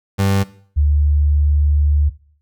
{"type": "tone pair in turn", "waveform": ["30% pulse", "sine"], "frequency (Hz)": [98, 73.42], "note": ["G2", "D2"], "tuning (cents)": [0, 0], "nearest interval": "perfect fourth", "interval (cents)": 500, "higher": "first", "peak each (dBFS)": -11, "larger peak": "neither", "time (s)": [[0.18, 0.44], [0.76, 2.1]], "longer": "second", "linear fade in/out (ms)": 20, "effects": ["noise-tail reverb RT60 0.5 s tail -17 dB re dry"]}